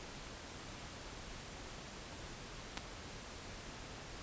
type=clicks; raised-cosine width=0.2 ms; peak=-23 dBFS; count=2; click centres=2.773 / 2.777 s; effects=pink hiss -49 dBFS RMS until 4.22 s + resampled to 16000 Hz

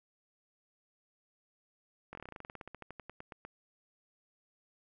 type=slowing click train; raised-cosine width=0.5 ms; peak=-30 dBFS; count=23; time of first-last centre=2.13-3.45 s; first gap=21 ms; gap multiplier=1.09; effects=none

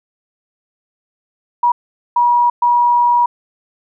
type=tone bursts at uneven times; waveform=sine; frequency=962 Hz; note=B5; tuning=46 cents flat; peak=-9 dBFS; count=3; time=1.63-1.72 / 2.16-2.5 / 2.62-3.26 s; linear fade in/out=5 ms; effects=none

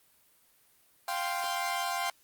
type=chord; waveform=sawtooth; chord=F suspended second; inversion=none; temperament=equal; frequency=698.5 / 784 / 1046.5 Hz; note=F5 / G5 / C6; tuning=0 / 0 / 0 cents; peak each=-31 dBFS; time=1.08-2.1 s; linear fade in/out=2 ms; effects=white hiss -65 dBFS RMS until 2.23 s + Opus 32 kbps

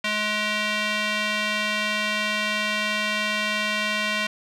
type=tone with band-pass filter; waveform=square; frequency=211.5 Hz; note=G#3; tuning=32 cents sharp; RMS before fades=-25 dBFS; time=0.04-4.27 s; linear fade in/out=5 ms; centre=2600 Hz; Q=1.5; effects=none

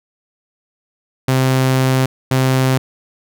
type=tone bursts at uneven times; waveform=sawtooth; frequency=130.81 Hz; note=C3; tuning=in tune; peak=-8 dBFS; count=2; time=1.28-2.06 / 2.31-2.78 s; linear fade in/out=5 ms; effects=none

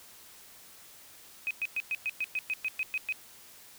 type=tone bursts; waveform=sine; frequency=2521 Hz; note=D#7; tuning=22 cents sharp; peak=-28 dBFS; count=12; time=1.47-3.124 s; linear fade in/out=0 ms; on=37 ms; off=110 ms; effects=white hiss -53 dBFS RMS until 3.78 s

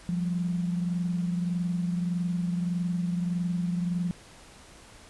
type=tone pair together; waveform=sine; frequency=174.61 / 196.27 Hz; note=F3 / G3; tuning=0 / +2 cents; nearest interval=major second; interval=202 cents; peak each=-26 / -36 dBFS; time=0.09-4.11 s; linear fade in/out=0 ms; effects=pink hiss -51 dBFS RMS until 5.09 s + resampled to 24000 Hz

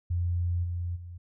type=tone with level steps; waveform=sine; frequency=87.3 Hz; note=F2; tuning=in tune; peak=-25 / -29 / -39 dBFS; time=0.1-1.18 s; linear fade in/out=10 ms; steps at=0.63 / 0.95 s; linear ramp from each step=20 ms; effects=none

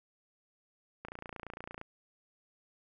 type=click train; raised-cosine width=0.5 ms; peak=-27 dBFS; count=23; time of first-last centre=1.05-1.814 s; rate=28.8 Hz; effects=none

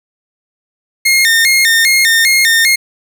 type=tone with vibrato; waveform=sawtooth; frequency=1975.5 Hz; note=B6; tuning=in tune; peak=-4 dBFS; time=1.05-2.76 s; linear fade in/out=10 ms; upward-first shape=square; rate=2.5 Hz; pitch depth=140 cents each way; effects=none

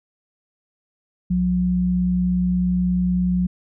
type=tone pair together; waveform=sine; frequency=63.8 / 180.45 Hz; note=C2 / F#3; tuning=-43 / -43 cents; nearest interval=octave + tritone; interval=1800 cents; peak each=-27 / -17 dBFS; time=1.3-3.47 s; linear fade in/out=10 ms; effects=none

